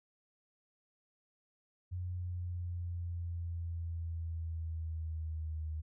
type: exponential sweep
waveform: sine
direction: down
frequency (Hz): 90.3 to 77.78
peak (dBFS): -36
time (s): 1.91-5.82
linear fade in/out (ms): 20
effects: none